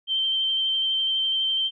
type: tone with vibrato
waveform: sine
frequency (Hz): 3124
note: G7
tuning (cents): -7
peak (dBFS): -21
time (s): 0.07-1.71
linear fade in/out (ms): 50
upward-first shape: sine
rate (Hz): 12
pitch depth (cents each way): 14
effects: none